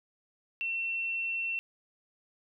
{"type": "tone", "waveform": "sine", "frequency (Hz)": 2705, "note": "E7", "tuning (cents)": 44, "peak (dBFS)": -30, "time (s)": [0.61, 1.59], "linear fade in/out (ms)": 0, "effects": []}